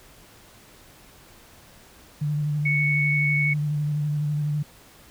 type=tone with vibrato; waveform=sine; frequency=148.5 Hz; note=D3; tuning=20 cents sharp; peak=-22 dBFS; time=2.21-4.63 s; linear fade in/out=10 ms; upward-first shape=square; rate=12 Hz; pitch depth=21 cents each way
type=tone; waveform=sine; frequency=2217 Hz; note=C#7; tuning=in tune; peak=-21 dBFS; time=2.65-3.54 s; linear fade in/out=10 ms
effects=pink hiss -51 dBFS RMS until 5.1 s